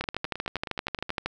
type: two click trains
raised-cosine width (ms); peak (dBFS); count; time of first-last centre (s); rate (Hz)
0.3; -12 / -18; 17 / 11; 0.01-1.26 / 0.04-1.094; 12.8 / 9.49
effects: none